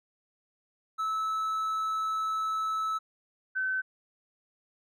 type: tone pair in turn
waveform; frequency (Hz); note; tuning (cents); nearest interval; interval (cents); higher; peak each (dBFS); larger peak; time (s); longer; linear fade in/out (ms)
triangle / sine; 1304 / 1526.8; E6 / G6; -19 / -46; minor third; 273; second; -26 / -27; first; 0.98-2.99 / 3.55-3.82; first; 20
effects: none